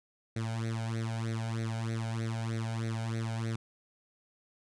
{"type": "tone with flanger", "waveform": "sawtooth", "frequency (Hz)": 113.2, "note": "A2", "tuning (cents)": 50, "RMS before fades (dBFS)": -34, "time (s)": [0.36, 3.56], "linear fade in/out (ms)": 5, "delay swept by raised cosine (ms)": [0.49, 1.35], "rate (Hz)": 3.2, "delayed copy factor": 0.85, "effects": ["resampled to 22050 Hz"]}